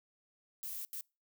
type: noise bursts at uneven times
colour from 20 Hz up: violet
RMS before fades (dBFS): -42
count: 2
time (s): 0.63-0.85 / 0.93-1.01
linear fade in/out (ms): 0
effects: noise-tail reverb RT60 0.3 s tail -26 dB re dry